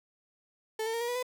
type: tone with pitch steps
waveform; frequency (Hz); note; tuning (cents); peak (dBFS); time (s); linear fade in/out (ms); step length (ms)
35% pulse; 439.1 / 450.9 / 463.1 / 475.5 / 488.3 / 501.5; A4 / A4 / A#4 / A#4 / B4 / B4; -4 / +42 / -11 / +34 / -20 / +26; -29; 0.79-1.228; 5; 73
effects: none